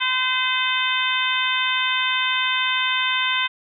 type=harmonic tone; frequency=513 Hz; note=C5; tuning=34 cents flat; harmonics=2 / 3 / 4 / 5 / 6 / 7; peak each=-26 / -26 / -26 / -26 / -26 / -26 dBFS; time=0-3.48 s; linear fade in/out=20 ms; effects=none